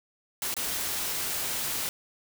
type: noise with dropouts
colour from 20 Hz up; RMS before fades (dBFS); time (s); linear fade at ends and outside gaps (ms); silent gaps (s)
white; -31; 0.42-1.89; 1; 0.541-0.566
effects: none